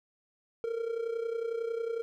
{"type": "tone with amplitude modulation", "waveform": "triangle", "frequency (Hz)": 460, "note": "A#4", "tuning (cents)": -23, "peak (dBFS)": -26, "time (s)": [0.64, 2.02], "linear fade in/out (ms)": 0, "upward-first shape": "sine", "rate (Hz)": 31, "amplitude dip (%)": 70, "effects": []}